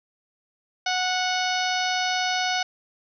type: harmonic tone with a mistuned harmonic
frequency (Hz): 736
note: F#5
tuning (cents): -9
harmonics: 1 / 2 / 3 / 4 / 5 / 6 / 7 / 8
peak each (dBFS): -26 / -29 / -31 / -32 / -33 / -34 / -34 / -35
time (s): 0.86-2.63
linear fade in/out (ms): 5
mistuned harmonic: 8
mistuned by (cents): +19
effects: none